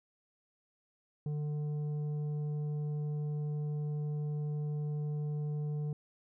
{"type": "tone with tanh clipping", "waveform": "sine", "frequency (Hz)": 149, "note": "D3", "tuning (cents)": 25, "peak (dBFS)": -34, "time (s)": [1.26, 5.93], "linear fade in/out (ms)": 2, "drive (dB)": 7, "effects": []}